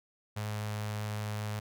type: tone with notch filter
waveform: sawtooth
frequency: 106.2 Hz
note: G#2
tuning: 39 cents sharp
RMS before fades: -36 dBFS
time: 0.36-1.6 s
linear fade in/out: 10 ms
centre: 300 Hz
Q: 1
effects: none